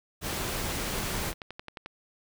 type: noise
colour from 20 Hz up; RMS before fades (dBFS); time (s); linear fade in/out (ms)
pink; -32; 0.21-1.34; 50
type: click train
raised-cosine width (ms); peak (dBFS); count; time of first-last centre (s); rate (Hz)
0.3; -23; 14; 0.71-1.86; 11.3
effects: none